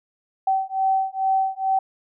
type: beating tone pair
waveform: sine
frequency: 767 / 769.3 Hz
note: G5 / G5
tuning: -38 / -33 cents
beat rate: 2.3 Hz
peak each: -22 dBFS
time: 0.47-1.79 s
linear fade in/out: 5 ms
effects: none